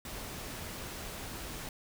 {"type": "noise", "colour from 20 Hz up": "pink", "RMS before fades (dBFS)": -42, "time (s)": [0.05, 1.69], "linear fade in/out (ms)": 2, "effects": []}